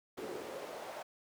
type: noise with high-pass filter sweep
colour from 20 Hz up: brown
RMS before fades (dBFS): -44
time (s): 0.17-1.03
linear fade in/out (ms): 10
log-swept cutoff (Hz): 360 to 690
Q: 2.2
effects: none